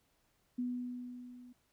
sine tone with level ramp, 246.9 Hz, B3, in tune, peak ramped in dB -32 to -52 dBFS, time 0.58-1.53 s, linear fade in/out 10 ms, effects pink hiss -75 dBFS RMS until 1.72 s

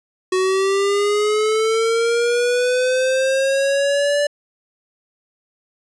square linear sweep, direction up, 370 to 584 Hz, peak -16 dBFS, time 0.32-4.27 s, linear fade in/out 5 ms, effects resampled to 22050 Hz

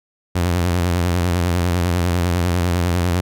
sawtooth tone with vibrato, 87.8 Hz, F2, 10 cents sharp, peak -12 dBFS, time 0.35-3.21 s, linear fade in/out 10 ms, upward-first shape sine, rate 10 Hz, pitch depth 67 cents each way, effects none

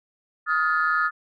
sine tone cluster, 1254 / 1417 / 1732 Hz, D#6 / F6 / A6, +13 / +25 / -28 cents, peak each -22 / -23 / -25 dBFS, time 0.46-1.11 s, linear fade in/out 50 ms, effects tanh soft clip ceiling -12 dBFS

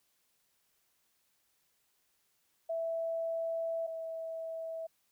sine tone pair in turn, 659.3 / 652.5 Hz, E5 / E5, 0 / -18 cents, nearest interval unison, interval 18 cents, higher first, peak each -32 / -37 dBFS, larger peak first, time 2.69-3.87 / 3.87-4.87 s, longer first, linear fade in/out 10 ms, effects white hiss -75 dBFS RMS until 5.11 s

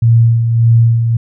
sine tone with tremolo, 115.7 Hz, A#2, 13 cents flat, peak -4 dBFS, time 0.02-1.17 s, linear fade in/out 5 ms, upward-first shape sine, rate 1.7 Hz, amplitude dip 50%, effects none

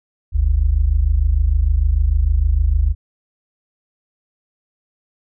sine tone pair together, 47.07 / 73.7 Hz, F#1 / D2, +30 / +7 cents, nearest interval minor sixth, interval 777 cents, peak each -15 dBFS, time 0.32-2.95 s, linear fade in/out 50 ms, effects none

